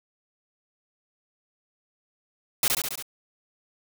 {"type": "noise with echo", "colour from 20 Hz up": "white", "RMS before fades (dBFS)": -21, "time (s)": [2.63, 2.68], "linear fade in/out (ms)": 2, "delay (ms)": 69, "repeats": 5, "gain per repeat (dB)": -3, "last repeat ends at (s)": 3.025, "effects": []}